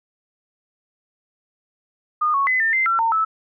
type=tone with pitch steps; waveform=sine; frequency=1223 / 1107 / 2026 / 1799 / 2078 / 1352 / 910 / 1307 Hz; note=D#6 / C#6 / B6 / A6 / C7 / E6 / A#5 / E6; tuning=-30 / -3 / +44 / +38 / -12 / +43 / -42 / -15 cents; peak=-16 dBFS; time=2.21-3.25 s; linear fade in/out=10 ms; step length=130 ms; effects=none